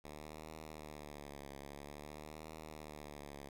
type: tone with vibrato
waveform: 5% pulse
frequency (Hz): 74.1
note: D2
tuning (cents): +16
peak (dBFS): -37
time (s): 0.04-3.49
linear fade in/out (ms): 5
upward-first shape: triangle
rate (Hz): 0.5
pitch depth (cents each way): 110
effects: none